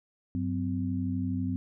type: tone cluster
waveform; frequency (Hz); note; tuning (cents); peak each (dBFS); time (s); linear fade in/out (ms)
sine; 96.7 / 184.9 / 257.1; G2 / F#3 / C4; -23 / -1 / -30; -32 / -34 / -31; 0.35-1.56; 0
effects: none